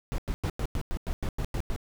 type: noise bursts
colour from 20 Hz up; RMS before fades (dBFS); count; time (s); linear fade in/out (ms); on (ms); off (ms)
brown; -29; 11; 0.12-1.762; 0; 62; 96
effects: none